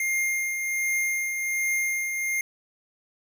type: tone with tremolo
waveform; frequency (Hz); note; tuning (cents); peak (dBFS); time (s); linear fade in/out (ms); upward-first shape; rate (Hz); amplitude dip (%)
square; 2118; C7; +21; -23; 0-2.41; 2; triangle; 1.3; 45
effects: none